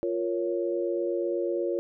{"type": "chord", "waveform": "sine", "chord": "Bb minor", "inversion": "second", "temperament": "equal", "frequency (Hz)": [349.2, 466.2, 554.4], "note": ["F4", "Bb4", "Db5"], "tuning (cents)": [0, 0, 0], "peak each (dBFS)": [-28, -32, -31], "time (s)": [0.03, 1.79], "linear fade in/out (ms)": 0, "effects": []}